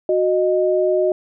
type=tone pair together; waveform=sine; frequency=368.1 / 619 Hz; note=F#4 / D#5; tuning=-9 / -9 cents; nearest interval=major sixth; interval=900 cents; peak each=-17 dBFS; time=0.09-1.12 s; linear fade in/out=2 ms; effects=none